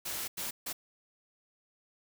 white noise bursts at uneven times, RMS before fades -37 dBFS, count 3, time 0.05-0.28 / 0.37-0.51 / 0.66-0.73 s, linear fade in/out 10 ms, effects none

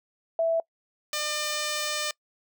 sine / 5% pulse tone pair in turn, 659.3 / 601 Hz, E5 / D5, 0 / +40 cents, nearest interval major second, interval 160 cents, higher first, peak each -21 / -16 dBFS, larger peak second, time 0.39-0.6 / 1.13-2.11 s, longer second, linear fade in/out 2 ms, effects noise-tail reverb RT60 0.1 s tail -24 dB re dry

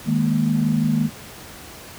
sine chord, D# suspended fourth, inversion none, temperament just, 155.56 / 207.4 / 233.3 Hz, D#3 / G#3 / A#3, 0 / -2 / +2 cents, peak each -21 / -22 / -20 dBFS, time 0.05-1.1 s, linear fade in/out 50 ms, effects pink hiss -39 dBFS RMS until 1.98 s + high-pass 60 Hz 12 dB/octave

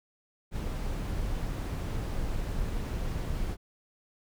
brown noise, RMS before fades -32 dBFS, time 0.51-3.57 s, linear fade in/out 50 ms, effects none

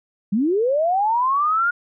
sine linear sweep, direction up, 185 to 1440 Hz, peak -16 dBFS, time 0.32-1.71 s, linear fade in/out 10 ms, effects none

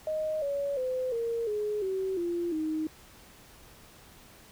sine tone with pitch steps, 622.3 / 564.1 / 511.3 / 463.5 / 420.2 / 380.9 / 345.2 / 313 Hz, D#5 / C#5 / C5 / A#4 / G#4 / G4 / F4 / D#4, 0 / +30 / -40 / -10 / +20 / -50 / -20 / +10 cents, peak -28 dBFS, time 0.07-2.87 s, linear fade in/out 2 ms, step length 350 ms, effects pink hiss -54 dBFS RMS until 4.51 s

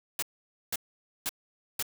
white noise bursts, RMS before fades -31 dBFS, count 4, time 0.19-1.826 s, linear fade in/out 2 ms, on 34 ms, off 500 ms, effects none

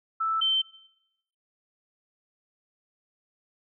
sine tone pair in turn, 1318.5 / 3099 Hz, E6 / G7, 0 / -21 cents, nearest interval octave + minor third, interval 1479 cents, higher second, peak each -24 / -21 dBFS, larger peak second, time 0.2-0.41 / 0.41-0.62 s, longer neither, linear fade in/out 10 ms, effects noise-tail reverb RT60 0.9 s tail -20 dB re dry

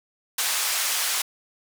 white band-pass noise, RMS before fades -25 dBFS, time 0.38-1.22 s, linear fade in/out 5 ms, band 880 to 11000 Hz, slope 12 dB/octave, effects none

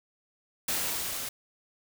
white noise with level ramp, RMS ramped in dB -29 to -36 dBFS, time 0.68-1.29 s, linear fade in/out 5 ms, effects none

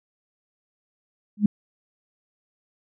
sine tone with exponential growth, 207.7 Hz, G#3, in tune, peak -10 dBFS, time 1.37-1.46 s, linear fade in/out 5 ms, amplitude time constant 19 ms, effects none

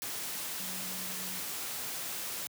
sine tone in noise, 185 Hz, F#3, in tune, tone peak -47 dBFS, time 0.6-1.39 s, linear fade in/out 0 ms, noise white, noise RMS -38 dBFS, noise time 0.02-2.47 s, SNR -12 dB, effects high-pass 100 Hz 12 dB/octave

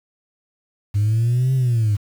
sine linear two-way sweep, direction up then down, 100 to 133.3 to 100 Hz, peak -13 dBFS, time 0.94-1.97 s, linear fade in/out 20 ms, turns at 1.54 s, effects tanh soft clip ceiling -13 dBFS + 7-bit

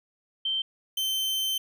sine / 40% pulse tone pair in turn, 3120 / 3097 Hz, G7 / G7, -9 / -22 cents, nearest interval unison, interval 13 cents, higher first, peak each -25 / -25 dBFS, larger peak neither, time 0.45-0.62 / 0.97-1.58 s, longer second, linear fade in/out 5 ms, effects none

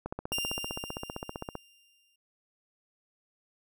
click train, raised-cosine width 1 ms, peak -21 dBFS, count 24, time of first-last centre 0.06-1.554 s, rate 15.4 Hz
sawtooth tone with exponential decay, 2794 Hz, F7, in tune, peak -26 dBFS, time 0.32-2.16 s, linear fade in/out 5 ms, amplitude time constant 400 ms
effects none

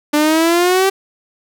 sawtooth exponential sweep, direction up, 293.7 to 391.4 Hz, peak -7 dBFS, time 0.13-0.9 s, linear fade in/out 10 ms, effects none

